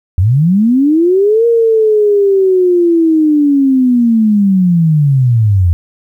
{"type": "linear two-way sweep", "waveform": "sine", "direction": "up then down", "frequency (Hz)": [82.41, 470, 82.41], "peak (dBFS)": -6, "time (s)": [0.18, 5.73], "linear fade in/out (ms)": 0, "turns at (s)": 1.46, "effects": ["8-bit"]}